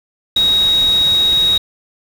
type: tone in noise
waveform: sine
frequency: 3789 Hz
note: A#7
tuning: 27 cents sharp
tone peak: -10 dBFS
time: 0.36-1.58 s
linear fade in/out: 5 ms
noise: pink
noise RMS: -28 dBFS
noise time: 0.36-1.58 s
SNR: +15 dB
effects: none